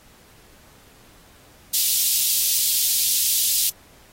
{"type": "high-pass noise", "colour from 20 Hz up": "white", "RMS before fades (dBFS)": -20, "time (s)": [1.73, 3.7], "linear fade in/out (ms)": 10, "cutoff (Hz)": 3300, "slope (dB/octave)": 24, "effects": ["pink hiss -52 dBFS RMS until 4.12 s", "AAC 48 kbps"]}